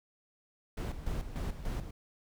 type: noise with tremolo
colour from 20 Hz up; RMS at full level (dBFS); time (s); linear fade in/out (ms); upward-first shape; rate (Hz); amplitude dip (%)
brown; -34; 0.77-1.91; 5; square; 3.4; 65
effects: none